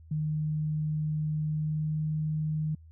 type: tone with pitch glide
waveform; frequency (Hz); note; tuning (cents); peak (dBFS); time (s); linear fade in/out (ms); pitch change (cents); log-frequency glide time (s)
sine; 153.3 to 154.46; D#3 to D#3; -25 to -12; -27; 0.11-2.75; 5; +13; 1.46-2.03
effects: added 80 Hz sine -49 dBFS peak until 2.91 s